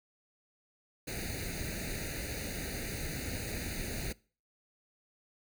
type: noise with comb filter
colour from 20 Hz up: pink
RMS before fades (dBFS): -38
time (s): 1.07-4.13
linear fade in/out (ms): 10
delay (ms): 0.46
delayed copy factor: +1
effects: noise-tail reverb RT60 0.4 s tail -23 dB re dry